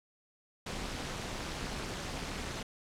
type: noise with amplitude modulation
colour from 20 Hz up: pink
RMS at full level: -35 dBFS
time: 0.66-2.63 s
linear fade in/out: 5 ms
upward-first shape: sine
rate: 220 Hz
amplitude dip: 80%
effects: low-pass 7000 Hz 12 dB/octave